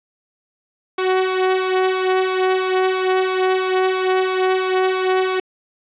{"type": "tone with flanger", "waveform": "sawtooth", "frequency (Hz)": 373.9, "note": "F#4", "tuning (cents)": 18, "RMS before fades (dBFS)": -18, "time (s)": [0.98, 5.4], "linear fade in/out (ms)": 5, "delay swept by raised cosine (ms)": [1.8, 2.8], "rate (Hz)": 3, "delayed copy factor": 0.65, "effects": ["resampled to 8000 Hz", "8-bit"]}